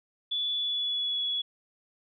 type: tone with pitch glide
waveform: sine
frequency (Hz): 3445 to 3380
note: A7 to G#7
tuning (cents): -37 to +30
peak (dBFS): -27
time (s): 0.31-1.42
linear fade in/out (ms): 10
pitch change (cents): -33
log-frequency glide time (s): 0.53-1.22
effects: none